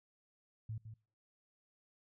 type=tone with echo; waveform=sine; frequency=110 Hz; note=A2; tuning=in tune; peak=-39 dBFS; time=0.69-0.78 s; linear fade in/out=5 ms; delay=160 ms; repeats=1; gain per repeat=-8 dB; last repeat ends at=0.94 s; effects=noise-tail reverb RT60 0.4 s tail -24 dB re dry